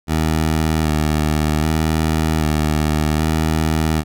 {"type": "tone with vibrato", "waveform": "15% pulse", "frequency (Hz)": 77.78, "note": "D#2", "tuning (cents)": 0, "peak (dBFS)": -9, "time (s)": [0.07, 4.04], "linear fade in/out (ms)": 50, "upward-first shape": "square", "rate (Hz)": 0.64, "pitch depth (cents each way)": 27, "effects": []}